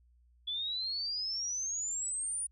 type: exponential sweep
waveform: sine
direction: up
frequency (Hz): 3416 to 9680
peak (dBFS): -33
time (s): 0.47-2.47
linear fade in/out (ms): 10
effects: added 60 Hz sine -62 dBFS peak until 2.51 s